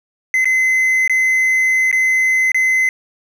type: tone with dropouts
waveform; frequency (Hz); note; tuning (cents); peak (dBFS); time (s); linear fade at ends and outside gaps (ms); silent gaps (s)
triangle; 2048; C7; -38; -10; 0.34-2.89; 1; 0.445-0.455 / 1.077-1.096 / 1.914-1.927 / 2.518-2.545
effects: none